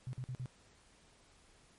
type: tone bursts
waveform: sine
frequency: 127 Hz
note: B2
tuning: 49 cents sharp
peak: -38 dBFS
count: 4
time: 0.07-0.458 s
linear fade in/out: 0 ms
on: 61 ms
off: 48 ms
effects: pink hiss -65 dBFS RMS until 1.78 s + MP3 48 kbps